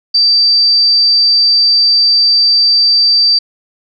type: tone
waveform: sine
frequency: 4660 Hz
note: D8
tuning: 14 cents flat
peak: -6 dBFS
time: 0.14-3.39 s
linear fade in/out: 10 ms
effects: none